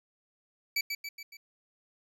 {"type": "tone with echo", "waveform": "25% pulse", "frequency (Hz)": 2301, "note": "D7", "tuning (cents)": -36, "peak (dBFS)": -23, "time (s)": [0.76, 0.81], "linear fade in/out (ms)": 5, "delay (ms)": 140, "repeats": 4, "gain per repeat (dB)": -5, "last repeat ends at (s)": 1.37, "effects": []}